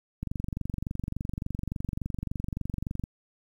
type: click train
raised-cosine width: 5 ms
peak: -19 dBFS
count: 67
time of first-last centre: 0.23-3.039 s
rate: 23.5 Hz
effects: 9-bit